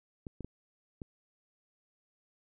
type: clicks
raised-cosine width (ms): 3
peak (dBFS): -28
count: 4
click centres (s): 0.268 / 0.407 / 0.446 / 1.018
effects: none